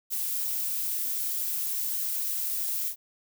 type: noise with ADSR envelope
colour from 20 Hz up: violet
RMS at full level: -28 dBFS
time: 0.1-2.96 s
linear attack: 37 ms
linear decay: 6 ms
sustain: -2 dB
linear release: 85 ms
effects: none